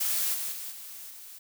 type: noise with level steps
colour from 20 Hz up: blue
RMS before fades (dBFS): -28 / -33 / -38 / -43 / -46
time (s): 0-1.39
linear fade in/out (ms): 10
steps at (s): 0.33 / 0.51 / 0.7 / 1.09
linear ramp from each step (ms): 20
effects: none